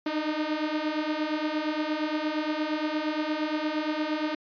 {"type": "beating tone pair", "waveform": "sawtooth", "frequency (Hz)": [301.5, 310.1], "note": ["D4", "D#4"], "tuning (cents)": [46, -6], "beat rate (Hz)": 8.6, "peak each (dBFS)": [-27, -25], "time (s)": [0.06, 4.35], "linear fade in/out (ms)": 5, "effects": ["resampled to 11025 Hz"]}